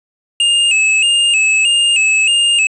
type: tone with vibrato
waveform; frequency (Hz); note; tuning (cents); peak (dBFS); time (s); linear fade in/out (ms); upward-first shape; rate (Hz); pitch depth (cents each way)
square; 2705; E7; +44; -10; 0.4-2.67; 2; square; 1.6; 72
effects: resampled to 24000 Hz + 7-bit